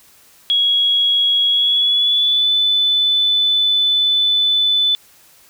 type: tone with pitch glide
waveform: sine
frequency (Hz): 3322 to 3501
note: G#7 to A7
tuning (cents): 0 to -9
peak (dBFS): -12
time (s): 0.5-4.95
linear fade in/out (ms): 0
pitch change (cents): +91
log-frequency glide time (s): 1.48-2.51
effects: white hiss -49 dBFS RMS until 5.49 s